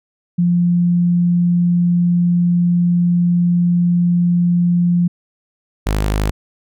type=tone pair in turn; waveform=sine / sawtooth; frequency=174.61 / 51.78 Hz; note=F3 / G#1; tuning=0 / -4 cents; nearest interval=octave + major sixth; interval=2104 cents; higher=first; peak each=-11 dBFS; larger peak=neither; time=0.38-5.08 / 5.86-6.31 s; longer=first; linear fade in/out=10 ms; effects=none